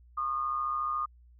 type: tone pair together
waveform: sine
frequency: 1087 / 1220.9 Hz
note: C#6 / D#6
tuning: -34 / -33 cents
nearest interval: major second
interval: 201 cents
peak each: -37 / -29 dBFS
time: 0.17-1.06 s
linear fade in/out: 10 ms
effects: added 60 Hz sine -54 dBFS peak until 1.39 s